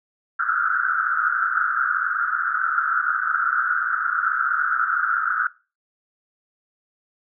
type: band-pass noise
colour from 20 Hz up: white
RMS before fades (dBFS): -22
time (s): 0.39-5.47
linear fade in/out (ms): 2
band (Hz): 1300 to 1500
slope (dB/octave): 96
effects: noise-tail reverb RT60 0.3 s tail -19 dB re dry